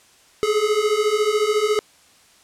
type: beating tone pair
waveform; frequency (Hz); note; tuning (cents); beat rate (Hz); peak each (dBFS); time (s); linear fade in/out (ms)
square; 415.3 / 429.3; G#4 / A4; 0 / -43; 14; -22 / -20; 0.43-1.79; 0
effects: white hiss -53 dBFS RMS until 2.43 s + low-pass 9000 Hz 12 dB/octave